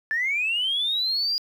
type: linear sweep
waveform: sine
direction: up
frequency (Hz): 1729 to 4874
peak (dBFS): -21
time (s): 0.11-1.38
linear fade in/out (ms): 0
effects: tanh soft clip ceiling -17 dBFS + 9-bit